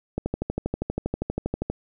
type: click train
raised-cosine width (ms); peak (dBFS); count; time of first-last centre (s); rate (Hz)
2; -12; 20; 0.18-1.7; 12.5
effects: none